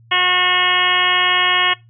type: harmonic tone with a mistuned harmonic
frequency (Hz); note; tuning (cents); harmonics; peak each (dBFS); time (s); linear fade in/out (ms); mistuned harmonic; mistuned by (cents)
362.4; F#4; -36; 1 / 2 / 3 / 4 / 5 / 6 / 7 / 8 / 9; -30 / -25 / -20 / -27 / -20 / -20 / -26 / -19 / -23; 0.11-1.74; 10; 7; +27
effects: noise-tail reverb RT60 0.2 s tail -21 dB re dry + added 115 Hz sine -45 dBFS peak until 1.89 s